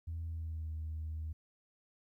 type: tone with pitch glide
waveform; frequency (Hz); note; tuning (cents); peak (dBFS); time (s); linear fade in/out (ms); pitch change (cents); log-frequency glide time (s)
sine; 82.5 to 78.77; E2 to D#2; +2 to +22; -36; 0.07-1.33; 10; -80; 0.24-0.72
effects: tanh soft clip ceiling -34 dBFS + 13-bit